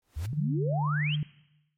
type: noise with exponential growth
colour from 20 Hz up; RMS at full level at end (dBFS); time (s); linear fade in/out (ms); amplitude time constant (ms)
pink; -42; 0.02-0.26; 2; 52
type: exponential sweep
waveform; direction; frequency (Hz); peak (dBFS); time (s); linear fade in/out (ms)
sine; up; 69.5 to 3322; -30; 0.16-1.16; 10
type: tone with pitch glide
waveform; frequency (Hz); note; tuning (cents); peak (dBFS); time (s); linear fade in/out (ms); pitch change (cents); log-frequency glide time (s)
sine; 146.83 to 149.83; D3 to D3; 0 to +35; -26; 0.33-1.23; 2; +35; 0.58-1.11
effects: noise-tail reverb RT60 0.9 s tail -19 dB re dry + MP3 64 kbps